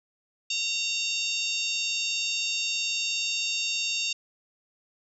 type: harmonic tone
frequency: 919 Hz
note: A#5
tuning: 25 cents flat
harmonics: 3 / 4 / 5 / 6 / 7 / 8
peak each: -30 / -32 / -34 / -36 / -37 / -38 dBFS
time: 0.5-4.13 s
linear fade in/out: 5 ms
effects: none